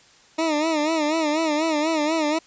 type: tone with vibrato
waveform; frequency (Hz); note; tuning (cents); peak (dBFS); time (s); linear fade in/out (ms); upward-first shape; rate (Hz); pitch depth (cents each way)
20% pulse; 311.1; D#4; 0; -15; 0.38-2.39; 10; sine; 4.1; 95
effects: white hiss -53 dBFS RMS until 2.46 s + resampled to 16000 Hz